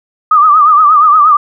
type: tone with vibrato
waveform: sine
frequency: 1216 Hz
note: D#6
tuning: 40 cents flat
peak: -3 dBFS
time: 0.31-1.37 s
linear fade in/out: 5 ms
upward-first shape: triangle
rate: 8.5 Hz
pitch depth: 110 cents each way
effects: none